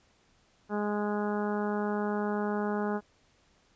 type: harmonic tone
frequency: 207.7 Hz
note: G#3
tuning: in tune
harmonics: 1 / 2 / 3 / 4 / 5 / 6 / 7 / 8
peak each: -31 / -33 / -39 / -37 / -42 / -43 / -42 / -49 dBFS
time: 0.69-3.01 s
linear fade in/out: 50 ms
effects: pink hiss -66 dBFS RMS until 3.75 s + resampled to 16000 Hz